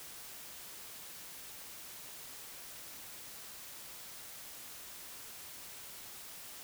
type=silence; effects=white hiss -49 dBFS RMS until 6.63 s